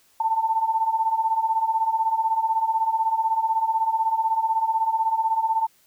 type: beating tone pair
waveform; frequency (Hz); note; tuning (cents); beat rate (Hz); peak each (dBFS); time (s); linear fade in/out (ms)
sine; 880 / 896; A5 / A5; 0 / +31; 16; -25 / -21; 0.2-5.67; 5
effects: white hiss -60 dBFS RMS until 5.86 s